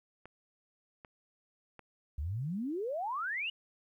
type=clicks; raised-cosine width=0.5 ms; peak=-34 dBFS; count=3; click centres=0.256 / 1.048 / 1.793 s
type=exponential sweep; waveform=sine; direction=up; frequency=66.7 to 2966 Hz; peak=-33 dBFS; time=2.18-3.5 s; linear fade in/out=5 ms
effects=12-bit